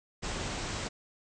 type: low-pass noise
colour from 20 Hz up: pink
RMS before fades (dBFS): -36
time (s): 0.22-0.89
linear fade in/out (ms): 20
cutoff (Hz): 8300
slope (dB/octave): 96
effects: none